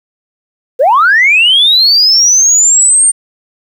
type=linear sweep; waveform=sine; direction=up; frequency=462.2 to 8870 Hz; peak=-3 dBFS; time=0.79-3.12 s; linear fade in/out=20 ms; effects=tanh soft clip ceiling 0 dBFS + 7-bit